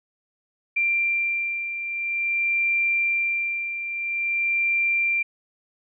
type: beating tone pair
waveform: sine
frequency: 2368 / 2368.49 Hz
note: D7 / D7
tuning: +14 / +14 cents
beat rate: 0.49 Hz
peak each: -29 / -22 dBFS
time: 0.76-5.23 s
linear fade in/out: 10 ms
effects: none